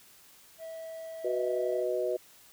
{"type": "tone with pitch glide", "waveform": "triangle", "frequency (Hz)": [650, 654.5], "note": ["E5", "E5"], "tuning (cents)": [-24, -13], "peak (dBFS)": -37, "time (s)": [0.58, 1.85], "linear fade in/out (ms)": 50, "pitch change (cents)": 11, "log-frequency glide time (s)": [1.1, 1.72]}
{"type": "chord", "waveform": "sine", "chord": "B major", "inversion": "second", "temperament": "equal", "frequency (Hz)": [370, 493.9, 622.3], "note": ["F#4", "B4", "D#5"], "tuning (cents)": [0, 0, 0], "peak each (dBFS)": -32, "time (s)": [1.24, 2.17], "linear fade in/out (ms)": 10}
{"effects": ["white hiss -57 dBFS RMS until 2.52 s"]}